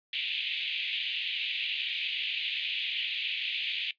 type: band-pass noise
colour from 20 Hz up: pink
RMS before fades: -33 dBFS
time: 0.13-3.91 s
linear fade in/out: 2 ms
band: 2400 to 3600 Hz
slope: 48 dB/octave
effects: noise-tail reverb RT60 0.1 s tail -17 dB re dry + resampled to 11025 Hz

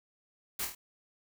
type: noise with echo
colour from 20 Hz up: white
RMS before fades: -35 dBFS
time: 0.59-0.65 s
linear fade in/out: 5 ms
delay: 25 ms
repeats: 4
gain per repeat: -4 dB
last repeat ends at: 0.75 s
effects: none

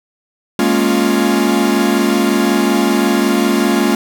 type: chord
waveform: 45% pulse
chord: Bb minor seventh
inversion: third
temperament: equal with one note detuned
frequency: 207.7 / 233.1 / 277.2 / 351.3 Hz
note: Ab3 / Bb3 / Db4 / F4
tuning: 0 / 0 / 0 / +10 cents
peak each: -17 dBFS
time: 0.59-3.95 s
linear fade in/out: 2 ms
effects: none

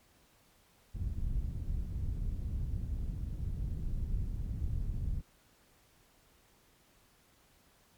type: low-pass noise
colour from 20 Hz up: pink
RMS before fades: -35 dBFS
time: 0.94-5.22 s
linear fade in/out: 20 ms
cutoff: 100 Hz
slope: 12 dB/octave
effects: pink hiss -66 dBFS RMS until 7.97 s + MP3 96 kbps

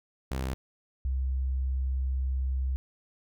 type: tone pair in turn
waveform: sawtooth / sine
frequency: 65.41 / 65.41 Hz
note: C2 / C2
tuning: 0 / 0 cents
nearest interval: unison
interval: 0 cents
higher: neither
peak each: -26 dBFS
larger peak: neither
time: 0.31-0.54 / 1.05-2.76 s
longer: second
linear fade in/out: 0 ms
effects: none

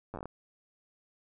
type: slowing click train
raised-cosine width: 1 ms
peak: -26 dBFS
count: 8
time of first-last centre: 0.14-0.256 s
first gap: 9 ms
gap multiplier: 1.2
effects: none

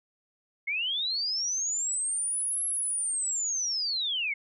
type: linear two-way sweep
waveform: sine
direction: up then down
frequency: 2119 to 11175 to 2119 Hz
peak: -27 dBFS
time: 0.67-4.34 s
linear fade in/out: 10 ms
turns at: 2.65 s
effects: none

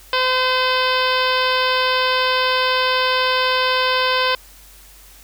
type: harmonic tone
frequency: 512 Hz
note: C5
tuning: 38 cents flat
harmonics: 1 / 2 / 3 / 4 / 5 / 6 / 7 / 8 / 9 / 10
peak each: -22 / -20 / -23 / -28 / -25 / -25 / -27 / -31 / -29 / -31 dBFS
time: 0.13-4.35 s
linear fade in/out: 2 ms
effects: added 47 Hz sine -46 dBFS peak until 5.23 s + white hiss -46 dBFS RMS until 5.23 s

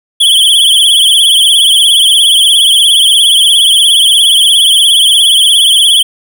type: tone with vibrato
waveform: square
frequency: 3232 Hz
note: G#7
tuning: 48 cents flat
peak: -4 dBFS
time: 0.2-6.03 s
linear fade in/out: 10 ms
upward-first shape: triangle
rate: 17 Hz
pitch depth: 130 cents each way
effects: none

